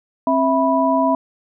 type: tone cluster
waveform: sine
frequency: 266.6 / 657 / 983 Hz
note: C4 / E5 / B5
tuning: +33 / -6 / -8 cents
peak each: -18 dBFS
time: 0.27-1.15 s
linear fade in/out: 2 ms
effects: none